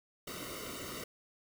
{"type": "noise with comb filter", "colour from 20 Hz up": "pink", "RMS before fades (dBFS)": -43, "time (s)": [0.27, 1.04], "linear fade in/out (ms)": 5, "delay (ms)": 1.2, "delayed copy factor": -1, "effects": []}